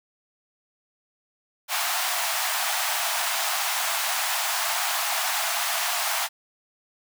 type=high-pass noise; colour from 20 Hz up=pink; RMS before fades=-26 dBFS; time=1.68-6.29 s; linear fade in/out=50 ms; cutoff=650 Hz; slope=96 dB/octave; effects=none